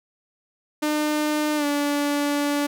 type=tone with pitch glide; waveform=sawtooth; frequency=301.8 to 289 Hz; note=D4 to D4; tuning=+47 to -28 cents; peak=-17 dBFS; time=0.82-2.67 s; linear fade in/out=10 ms; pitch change=-75 cents; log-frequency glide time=1.56-1.65 s; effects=none